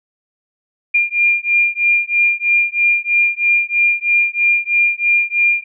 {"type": "beating tone pair", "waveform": "sine", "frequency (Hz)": [2401, 2404.1], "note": ["D7", "D7"], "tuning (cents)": [38, 40], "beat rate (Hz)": 3.1, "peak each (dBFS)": -15, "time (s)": [0.94, 5.64], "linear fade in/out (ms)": 10, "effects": []}